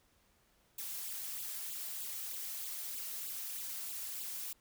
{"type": "noise with flanger", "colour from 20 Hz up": "blue", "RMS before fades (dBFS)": -42, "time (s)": [0.78, 4.53], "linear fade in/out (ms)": 5, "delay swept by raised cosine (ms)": [0.25, 3.85], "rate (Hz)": 3.2, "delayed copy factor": 0.75, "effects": ["pink hiss -71 dBFS RMS until 4.6 s"]}